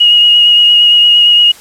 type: tone with vibrato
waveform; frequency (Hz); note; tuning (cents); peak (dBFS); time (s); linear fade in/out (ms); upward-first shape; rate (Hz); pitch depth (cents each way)
sine; 2881; F#7; -47; -3; 0-1.52; 10; sine; 8.7; 16
effects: white hiss -36 dBFS RMS until 1.6 s + low-pass 11000 Hz 12 dB/octave